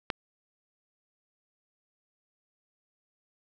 click, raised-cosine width 0.3 ms, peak -12 dBFS, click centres 0.102 s, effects none

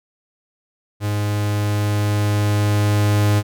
45% pulse tone with level ramp, 103.83 Hz, G#2, in tune, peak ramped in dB -19 to -13 dBFS, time 1-3.43 s, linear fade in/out 50 ms, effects none

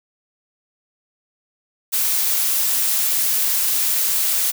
blue noise, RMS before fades -19 dBFS, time 1.92-4.52 s, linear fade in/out 20 ms, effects none

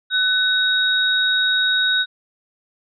sine tone pair together, 1500 / 3780 Hz, F#6 / A#7, +23 / +23 cents, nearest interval octave + major third, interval 1600 cents, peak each -18 dBFS, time 0.1-2.06 s, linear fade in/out 50 ms, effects none

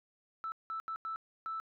sine tone bursts at uneven times, 1318.5 Hz, E6, in tune, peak -35 dBFS, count 5, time 0.44-0.52 / 0.7-0.8 / 0.88-0.96 / 1.05-1.16 / 1.46-1.6 s, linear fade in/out 0 ms, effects tanh soft clip ceiling -31 dBFS

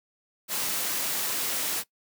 white noise, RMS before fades -29 dBFS, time 0.48-1.84 s, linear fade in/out 50 ms, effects noise-tail reverb RT60 0.1 s tail -20 dB re dry + high-pass 150 Hz 12 dB/octave

